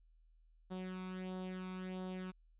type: tone with flanger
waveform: sawtooth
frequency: 185.3 Hz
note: F#3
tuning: 3 cents sharp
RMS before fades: -44 dBFS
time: 0.7-2.32 s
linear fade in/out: 20 ms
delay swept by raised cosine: 0.21 to 0.85 ms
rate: 1.5 Hz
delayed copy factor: +0.65
effects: added 40 Hz sine -64 dBFS peak until 2.59 s + resampled to 8000 Hz